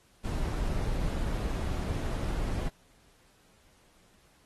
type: noise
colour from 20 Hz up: brown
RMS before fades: -31 dBFS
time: 0.24-2.69 s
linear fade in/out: 10 ms
effects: pink hiss -64 dBFS RMS until 4.45 s + AAC 32 kbps